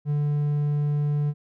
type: tone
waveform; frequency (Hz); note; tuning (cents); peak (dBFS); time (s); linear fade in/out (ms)
triangle; 146.83; D3; 0; -19; 0.05-1.34; 50
effects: none